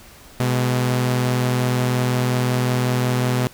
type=tone pair together; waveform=sawtooth; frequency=125.3 / 210.7 Hz; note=B2 / G#3; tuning=+25 / +25 cents; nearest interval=major sixth; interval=900 cents; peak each=-14 / -23 dBFS; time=0.4-3.47 s; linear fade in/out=0 ms; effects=pink hiss -45 dBFS RMS until 3.53 s